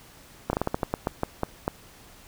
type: slowing click train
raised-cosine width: 1 ms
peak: -10 dBFS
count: 12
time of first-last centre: 0.5-1.679 s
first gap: 31 ms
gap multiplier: 1.23
effects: pink hiss -51 dBFS RMS until 2.27 s